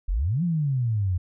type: exponential two-way sweep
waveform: sine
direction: up then down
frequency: 38.46 to 180 to 86.3 Hz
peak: -21 dBFS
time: 0.08-1.18 s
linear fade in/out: 10 ms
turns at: 0.43 s
effects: none